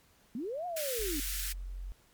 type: linear two-way sweep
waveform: sine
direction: up then down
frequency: 206.5 to 730 to 270.7 Hz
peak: -34 dBFS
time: 0.35-1.2 s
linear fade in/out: 2 ms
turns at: 0.66 s
type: high-pass noise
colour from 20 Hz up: white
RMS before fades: -37 dBFS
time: 0.76-1.53 s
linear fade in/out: 10 ms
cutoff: 1400 Hz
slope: 48 dB/octave
type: tone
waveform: sine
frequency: 45.08 Hz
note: F#1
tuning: 44 cents flat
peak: -37 dBFS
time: 0.99-1.92 s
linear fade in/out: 0 ms
effects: pink hiss -65 dBFS RMS until 2.13 s + MP3 96 kbps